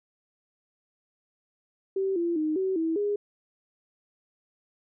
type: tone with pitch steps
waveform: sine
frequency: 386 / 341.4 / 309.4 / 379.4 / 324.8 / 410.8 Hz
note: G4 / F4 / D#4 / F#4 / E4 / G#4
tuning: -27 / -39 / -10 / +43 / -26 / -19 cents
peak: -24 dBFS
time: 1.96-3.16 s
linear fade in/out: 5 ms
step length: 200 ms
effects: none